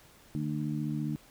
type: harmonic tone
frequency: 75 Hz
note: D2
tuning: 37 cents sharp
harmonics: 2 / 3 / 4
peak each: -33 / -35 / -36 dBFS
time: 0.35-1.16 s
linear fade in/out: 0 ms
effects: pink hiss -58 dBFS RMS until 1.3 s